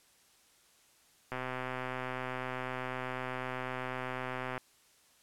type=click train; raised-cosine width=0.5 ms; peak=-22 dBFS; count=418; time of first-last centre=1.32-4.578 s; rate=128 Hz; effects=white hiss -65 dBFS RMS until 5.22 s + low-pass 11000 Hz 12 dB/octave